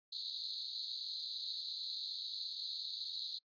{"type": "band-pass noise", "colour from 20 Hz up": "pink", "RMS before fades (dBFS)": -43, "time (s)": [0.12, 3.39], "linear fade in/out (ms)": 10, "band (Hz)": [3900, 4400], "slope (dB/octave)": 96, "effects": ["noise-tail reverb RT60 0.1 s tail -26 dB re dry", "resampled to 11025 Hz"]}